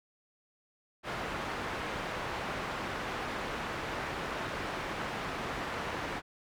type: low-pass noise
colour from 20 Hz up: white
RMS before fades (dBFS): -37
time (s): 1.03-6.22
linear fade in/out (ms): 50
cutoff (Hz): 1600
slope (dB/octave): 12
effects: none